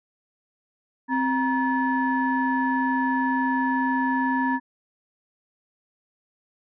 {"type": "tone cluster", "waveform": "sine", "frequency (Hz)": [261.4, 946, 1732], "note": ["C4", "A#5", "A6"], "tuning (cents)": [-1, 25, -28], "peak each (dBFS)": [-23, -24, -28], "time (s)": [1.08, 4.6], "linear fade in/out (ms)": 50, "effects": ["tanh soft clip ceiling -11 dBFS"]}